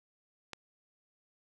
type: click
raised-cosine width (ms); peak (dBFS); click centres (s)
0.2; -23; 0.533
effects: none